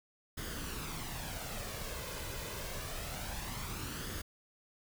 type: noise with flanger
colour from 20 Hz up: pink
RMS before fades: -41 dBFS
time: 0.37-4.22 s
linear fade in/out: 10 ms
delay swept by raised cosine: 0.6 to 2 ms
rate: 0.26 Hz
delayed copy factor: +0.5
effects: none